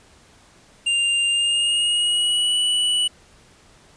square tone with pitch glide, 2795 to 2953 Hz, F7 to F#7, +1 to -4 cents, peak -18 dBFS, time 0.86-3.08 s, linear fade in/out 10 ms, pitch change +95 cents, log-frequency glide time 1.28-2.57 s, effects pink hiss -52 dBFS RMS until 3.96 s + resampled to 22050 Hz

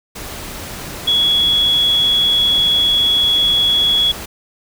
sine tone in noise, 3360 Hz, G#7, 19 cents sharp, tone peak -11 dBFS, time 1.07-4.12 s, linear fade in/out 10 ms, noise pink, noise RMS -29 dBFS, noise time 0.15-4.26 s, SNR +15 dB, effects none

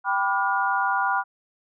sine chord, G dominant seventh, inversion none, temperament equal with one note detuned, 784 / 987.8 / 1174.7 / 1429.6 Hz, G5 / B5 / D6 / F6, 0 / 0 / 0 / +40 cents, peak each -26 / -25 / -29 / -25 dBFS, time 0.04-1.24 s, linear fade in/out 50 ms, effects none

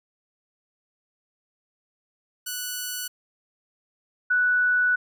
5% pulse / sine tone pair in turn, 1480 / 1480 Hz, F#6 / F#6, 0 / 0 cents, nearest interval unison, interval 0 cents, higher neither, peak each -18 dBFS, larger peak neither, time 2.46-3.08 / 4.3-4.96 s, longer second, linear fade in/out 10 ms, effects none

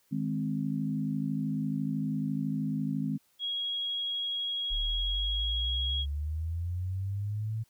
sine chord, Ab major, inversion second, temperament equal, 155.56 / 207.7 / 261.6 Hz, Eb3 / Ab3 / C4, 0 / 0 / 0 cents, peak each -33 dBFS, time 0.11-3.18 s, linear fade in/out 20 ms
sine tone, 3304 Hz, G#7, 10 cents flat, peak -30 dBFS, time 3.39-6.06 s, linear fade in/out 50 ms
sine linear sweep, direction up, 34.65 to 112.7 Hz, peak -30 dBFS, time 4.7-7.64 s, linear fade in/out 20 ms
effects white hiss -69 dBFS RMS until 7.69 s

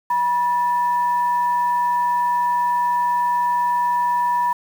sine tone with frequency modulation, 970 Hz, B5, 31 cents flat, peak -16 dBFS, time 0.1-4.53 s, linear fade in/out 5 ms, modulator 794 Hz, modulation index 0.3, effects high-pass 400 Hz 12 dB/octave + 7-bit

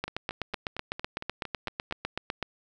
two click trains, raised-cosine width 0.3 ms, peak -14 / -20 dBFS, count 20 / 9, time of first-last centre 0.04-2.427 / 0.08-1.911 s, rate 7.96 / 4.37 Hz, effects none

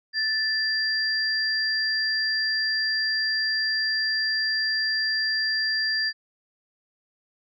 sine tone pair together, 1760 / 4755 Hz, A6 / D8, 0 / +21 cents, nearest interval octave + perfect fourth, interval 1721 cents, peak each -25 / -25 dBFS, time 0.13-6.13 s, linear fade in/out 50 ms, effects none

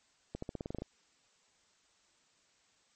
accelerating click train, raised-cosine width 2 ms, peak -25 dBFS, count 10, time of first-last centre 0.35-0.82 s, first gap 74 ms, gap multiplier 0.91, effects white hiss -70 dBFS RMS until 2.95 s + MP3 32 kbps

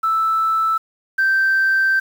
sine tone pair in turn, 1318.5 / 1560.7 Hz, E6 / G6, 0 / -8 cents, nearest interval minor third, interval 292 cents, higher second, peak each -14 / -12 dBFS, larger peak second, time 0.03-0.78 / 1.18-2 s, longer second, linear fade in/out 10 ms, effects tanh soft clip ceiling -10 dBFS + 7-bit

